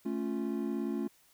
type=chord; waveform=triangle; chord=A augmented; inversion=none; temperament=equal; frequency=220 / 277.2 / 349.2 Hz; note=A3 / C#4 / E#4; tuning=0 / 0 / 0 cents; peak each=-33 / -34 / -35 dBFS; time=0.05-1.08 s; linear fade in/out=10 ms; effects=white hiss -65 dBFS RMS until 1.33 s